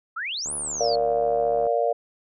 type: exponential two-way sweep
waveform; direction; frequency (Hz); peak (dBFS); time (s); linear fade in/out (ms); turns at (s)
sine; up then down; 1244.5 to 10450 to 4250; -27; 0.16-0.96; 10; 0.54
type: click train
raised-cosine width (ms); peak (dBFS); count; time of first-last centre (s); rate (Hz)
1; -26; 91; 0.46-1.668; 74.5
type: chord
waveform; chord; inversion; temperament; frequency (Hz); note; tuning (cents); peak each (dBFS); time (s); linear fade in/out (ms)
sine; Bb major; none; just; 466.2 / 582.7 / 699.2; Bb4 / D5 / F5; 0 / -14 / +2; -24; 0.8-1.93; 10
effects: none